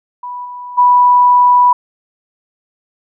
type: tone with level steps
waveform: sine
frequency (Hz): 984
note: B5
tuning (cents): -7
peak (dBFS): -22 / -25 / -5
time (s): 0.23-1.73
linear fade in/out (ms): 5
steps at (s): 0.44 / 0.77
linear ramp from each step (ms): 20
effects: none